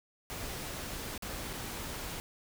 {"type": "noise with dropouts", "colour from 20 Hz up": "pink", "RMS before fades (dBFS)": -40, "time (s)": [0.3, 2.2], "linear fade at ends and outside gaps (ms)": 0, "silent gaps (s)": [[1.178, 1.223], [1.531, 1.535]], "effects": []}